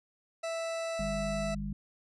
40% pulse tone, 659.3 Hz, E5, in tune, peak -32 dBFS, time 0.43-1.55 s, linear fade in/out 10 ms
harmonic tone, 50.5 Hz, G#1, 48 cents flat, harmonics 1 / 3 / 4, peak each -38 / -40 / -36 dBFS, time 0.99-1.73 s, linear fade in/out 5 ms
effects resampled to 22050 Hz

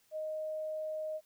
sine tone, 622.3 Hz, D#5, in tune, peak -35 dBFS, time 0.11-1.21 s, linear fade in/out 50 ms, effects white hiss -70 dBFS RMS until 1.25 s

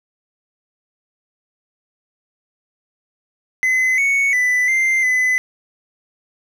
triangle tone with pitch steps, 2035 / 2219 / 1992 / 2088 / 2013 Hz, C7 / C#7 / B6 / C7 / B6, -49 / +1 / +14 / -4 / +33 cents, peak -12 dBFS, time 3.63-5.38 s, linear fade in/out 0 ms, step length 350 ms, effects none

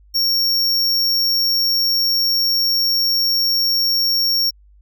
square tone, 5520 Hz, F8, 21 cents flat, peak -15 dBFS, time 0.14-4.51 s, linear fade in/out 20 ms, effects added 50 Hz sine -46 dBFS peak until 4.81 s

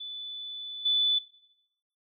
sine tone with level steps, 3485 Hz, A7, 17 cents flat, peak -36 / -22 dBFS, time 0-1.19 s, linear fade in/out 10 ms, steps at 0.85 s, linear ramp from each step 10 ms, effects noise-tail reverb RT60 0.8 s tail -18 dB re dry

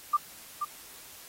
sine tone with echo, 1188 Hz, D6, 20 cents sharp, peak -20 dBFS, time 0.13-0.17 s, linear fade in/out 10 ms, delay 480 ms, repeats 1, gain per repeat -7 dB, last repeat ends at 0.65 s, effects white hiss -49 dBFS RMS until 1.28 s + AAC 48 kbps

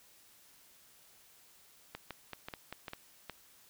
clicks, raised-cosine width 0.3 ms, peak -25 dBFS, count 9, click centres 1.95 / 2.107 / 2.333 / 2.485 / 2.538 / 2.726 / 2.882 / 2.934 / 3.297 s, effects white hiss -62 dBFS RMS until 3.69 s

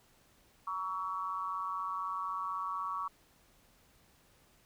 sine tone with amplitude modulation, 1130 Hz, C#6, 33 cents sharp, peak -30 dBFS, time 0.67-3.08 s, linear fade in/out 5 ms, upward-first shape sine, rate 184 Hz, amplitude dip 90%, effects pink hiss -66 dBFS RMS until 4.65 s

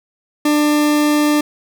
40% pulse tone, 297.6 Hz, D4, 23 cents sharp, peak -11 dBFS, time 0.45-1.41 s, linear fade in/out 5 ms, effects none

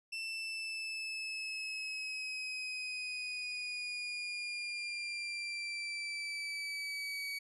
30% pulse exponential sweep, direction down, 2674 to 2261 Hz, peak -35 dBFS, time 0.12-7.39 s, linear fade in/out 10 ms, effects resampled to 24000 Hz

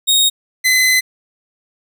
sawtooth tone pair in turn, 3740 / 2031 Hz, A#7 / B6, +5 / +48 cents, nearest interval major seventh, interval 1057 cents, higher first, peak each -7 dBFS, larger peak neither, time 0.07-0.3 / 0.64-1.01 s, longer second, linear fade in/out 20 ms, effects none

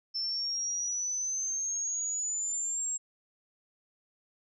sine exponential sweep, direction up, 5320 to 7600 Hz, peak -30 dBFS, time 0.14-2.98 s, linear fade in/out 20 ms, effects none

